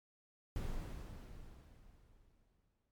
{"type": "noise with exponential decay", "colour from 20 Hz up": "brown", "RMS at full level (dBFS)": -39, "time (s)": [0.56, 2.91], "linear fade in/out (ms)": 1, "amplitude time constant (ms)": 510, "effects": ["MP3 96 kbps"]}